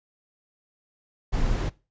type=noise; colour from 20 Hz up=brown; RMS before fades=-24 dBFS; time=1.32-1.7 s; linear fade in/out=20 ms; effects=noise-tail reverb RT60 0.3 s tail -21 dB re dry + resampled to 16000 Hz